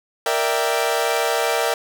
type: chord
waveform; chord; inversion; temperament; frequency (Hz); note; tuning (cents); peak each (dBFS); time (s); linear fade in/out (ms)
sawtooth; E half-diminished seventh; second; equal; 466.2 / 587.3 / 659.3 / 784; Bb4 / D5 / E5 / G5; 0 / 0 / 0 / 0; -19 / -21 / -20 / -21; 0.26-1.74; 2
effects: none